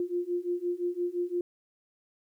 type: beating tone pair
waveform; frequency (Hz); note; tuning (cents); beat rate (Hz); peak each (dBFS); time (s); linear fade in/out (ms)
sine; 349.2 / 355; F4 / F4; 0 / +28; 5.8; -32 / -31; 0-1.41; 2
effects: 11-bit